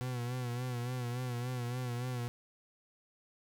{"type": "tone with vibrato", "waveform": "40% pulse", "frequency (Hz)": 123.47, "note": "B2", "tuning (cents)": 0, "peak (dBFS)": -34, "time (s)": [0.01, 2.28], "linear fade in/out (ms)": 0, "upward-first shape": "sine", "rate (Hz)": 3.5, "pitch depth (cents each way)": 57, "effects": []}